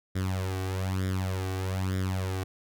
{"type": "tone with flanger", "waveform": "sawtooth", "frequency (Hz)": 94.1, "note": "F#2", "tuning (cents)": 30, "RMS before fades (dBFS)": -30, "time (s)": [0.15, 2.44], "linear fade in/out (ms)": 10, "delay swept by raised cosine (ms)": [0.56, 2.66], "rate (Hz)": 1.1, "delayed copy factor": 0.75, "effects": []}